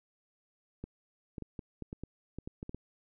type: clicks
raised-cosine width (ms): 3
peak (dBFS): -27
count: 12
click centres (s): 0.84 / 1.382 / 1.423 / 1.592 / 1.823 / 1.929 / 2.036 / 2.386 / 2.475 / 2.629 / 2.694 / 2.746
effects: none